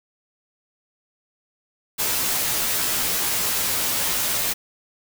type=noise with comb filter; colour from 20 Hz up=white; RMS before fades=-23 dBFS; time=1.98-4.54 s; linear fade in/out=20 ms; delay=14 ms; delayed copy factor=-0.9; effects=none